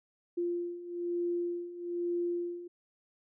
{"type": "beating tone pair", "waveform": "sine", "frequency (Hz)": [347.1, 348.2], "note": ["F4", "F4"], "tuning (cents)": [-11, -5], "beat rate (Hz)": 1.1, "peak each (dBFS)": [-37, -33], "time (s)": [0.37, 2.68], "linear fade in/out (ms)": 10, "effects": []}